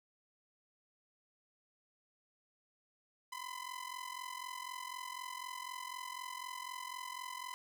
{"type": "ring-modulated tone", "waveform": "sawtooth", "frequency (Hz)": 1010, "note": "B5", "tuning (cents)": 39, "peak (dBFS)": -36, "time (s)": [3.32, 7.54], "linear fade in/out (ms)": 0, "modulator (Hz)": 22, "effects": []}